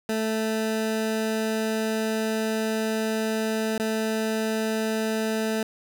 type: tone with dropouts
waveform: 20% pulse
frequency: 220 Hz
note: A3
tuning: in tune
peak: -19 dBFS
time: 0.09-5.63 s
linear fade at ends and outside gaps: 2 ms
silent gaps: 3.779-3.798 s
effects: none